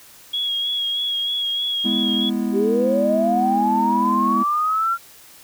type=tone with vibrato; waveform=sine; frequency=3314 Hz; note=G#7; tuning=4 cents flat; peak=-20 dBFS; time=0.33-2.3 s; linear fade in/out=10 ms; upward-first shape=sine; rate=3.2 Hz; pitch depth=28 cents each way
type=chord; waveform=triangle; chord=E major; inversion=first; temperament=equal; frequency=207.7 / 246.9 / 329.6 Hz; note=G#3 / B3 / E4; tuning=0 / 0 / 0 cents; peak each=-21 / -21 / -25 dBFS; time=1.84-4.44 s; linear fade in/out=20 ms
type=linear sweep; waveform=sine; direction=up; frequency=373.5 to 1384 Hz; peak=-17 dBFS; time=2.52-4.98 s; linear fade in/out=50 ms
effects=white hiss -46 dBFS RMS until 5.43 s